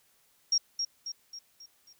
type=tone with echo; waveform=sine; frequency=5588 Hz; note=F8; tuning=in tune; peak=-22 dBFS; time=0.52-0.58 s; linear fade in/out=5 ms; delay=270 ms; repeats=5; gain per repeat=-6 dB; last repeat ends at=1.93 s; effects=white hiss -67 dBFS RMS until 1.99 s